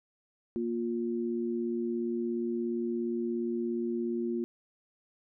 sine tone pair together, 235.1 / 352.2 Hz, A#3 / F4, +15 / +15 cents, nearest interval perfect fifth, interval 700 cents, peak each -32 / -32 dBFS, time 0.56-4.44 s, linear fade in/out 0 ms, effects none

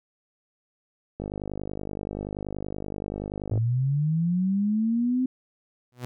click train, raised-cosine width 2 ms, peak -19 dBFS, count 121, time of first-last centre 1.2-3.576 s, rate 50.5 Hz
sine linear sweep, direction up, 103.83 to 260 Hz, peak -21 dBFS, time 3.51-5.26 s, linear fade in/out 5 ms
sawtooth tone with exponential growth, 123.47 Hz, B2, in tune, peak -25 dBFS, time 5.92-6.05 s, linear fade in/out 0 ms, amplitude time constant 28 ms
effects none

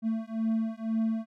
triangle beating tone pair, 222.4 / 224.4 Hz, A3 / A3, +19 / +34 cents, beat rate 2 Hz, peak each -28 dBFS, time 0.02-1.26 s, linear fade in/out 50 ms, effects none

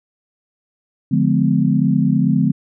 sine chord, D diminished seventh, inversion none, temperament just, 146.83 / 176.2 / 211.4 / 253.7 Hz, D3 / F3 / Ab3 / Cb4, 0 / +16 / +31 / +47 cents, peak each -18 dBFS, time 1.11-2.52 s, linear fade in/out 10 ms, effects none

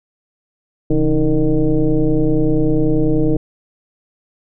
sine tone with frequency modulation, 164.1 Hz, E3, 8 cents flat, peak -11 dBFS, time 0.9-3.37 s, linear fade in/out 5 ms, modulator 149 Hz, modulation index 2, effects none

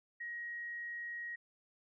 sine tone, 1890 Hz, A#6, 23 cents sharp, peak -40 dBFS, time 0.2-1.36 s, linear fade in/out 10 ms, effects none

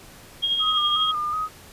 sine tone with tremolo, 3255 Hz, G#7, 36 cents flat, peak -18 dBFS, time 0.42-1.12 s, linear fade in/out 20 ms, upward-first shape triangle, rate 12 Hz, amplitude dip 50%
sine tone with vibrato, 1232 Hz, D#6, 17 cents flat, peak -23 dBFS, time 0.59-1.49 s, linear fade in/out 50 ms, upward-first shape square, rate 2.7 Hz, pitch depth 36 cents each way
effects pink hiss -46 dBFS RMS until 1.72 s + resampled to 32000 Hz

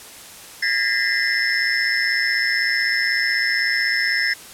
sine tone cluster, 1625 / 1807 / 1949 / 2065 / 5270 Hz, G#6 / A6 / B6 / C7 / E8, -38 / +46 / -23 / -23 / -1 cents, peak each -24 dBFS, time 0.62-4.34 s, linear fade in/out 10 ms, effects white hiss -40 dBFS RMS until 4.53 s + low-pass 12000 Hz 12 dB/octave

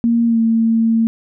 sine tone with pitch glide, 233.1 to 226.5 Hz, A#3 to A#3, 0 to -50 cents, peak -11 dBFS, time 0.04-1.07 s, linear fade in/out 0 ms, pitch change -50 cents, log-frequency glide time 0.26-0.39 s, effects none

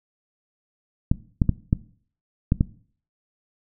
clicks, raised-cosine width 5 ms, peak -5 dBFS, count 6, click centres 1.115 / 1.418 / 1.493 / 1.729 / 2.521 / 2.609 s, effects noise-tail reverb RT60 0.5 s tail -19 dB re dry

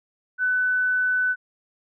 sine tone, 1500 Hz, F#6, 23 cents sharp, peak -19 dBFS, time 0.38-1.36 s, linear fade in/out 50 ms, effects none

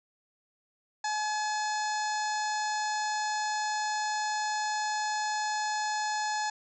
harmonic tone with a mistuned harmonic, 850 Hz, G#5, 40 cents sharp, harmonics 1 / 2 / 3 / 4 / 5 / 6 / 7 / 8 / 9, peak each -30 / -35 / -47 / -47 / -42 / -42 / -47 / -41 / -51 dBFS, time 1.04-6.5 s, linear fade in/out 5 ms, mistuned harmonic 4, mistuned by +69 cents, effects none

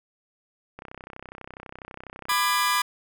click train, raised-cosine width 0.5 ms, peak -24 dBFS, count 50, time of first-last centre 0.79-2.316 s, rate 32.1 Hz
sawtooth chord, G# diminished, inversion first, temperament just, 996.7 / 1196.1 / 1661.2 Hz, B5 / D6 / G#6, +16 / +31 / 0 cents, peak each -21 / -21 / -25 dBFS, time 2.29-2.82 s, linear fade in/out 5 ms
effects none

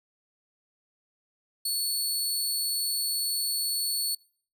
20% pulse tone, 4418 Hz, C#8, 7 cents flat, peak -21 dBFS, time 1.65-4.15 s, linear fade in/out 5 ms, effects noise-tail reverb RT60 0.5 s tail -24 dB re dry

